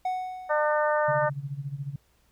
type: tone with exponential decay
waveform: triangle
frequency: 740 Hz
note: F#5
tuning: in tune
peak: -22 dBFS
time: 0.05-1.11 s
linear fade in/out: 5 ms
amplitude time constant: 230 ms
type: harmonic tone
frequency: 301.3 Hz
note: D4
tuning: 44 cents sharp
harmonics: 2 / 3 / 4 / 5 / 6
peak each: -24 / -28 / -30 / -32 / -34 dBFS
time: 0.49-1.3 s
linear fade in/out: 20 ms
type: tone with tremolo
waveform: sine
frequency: 140.2 Hz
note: C#3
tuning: 20 cents sharp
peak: -28 dBFS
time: 1.08-1.96 s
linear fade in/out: 5 ms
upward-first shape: sine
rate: 14 Hz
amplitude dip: 80%
effects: added 60 Hz sine -67 dBFS peak until 2.31 s + pink hiss -67 dBFS RMS until 2.31 s